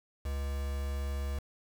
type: tone with quantisation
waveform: triangle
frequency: 69.4 Hz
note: C#2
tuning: 3 cents sharp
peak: -30 dBFS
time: 0.25-1.39 s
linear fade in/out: 5 ms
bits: 7
effects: none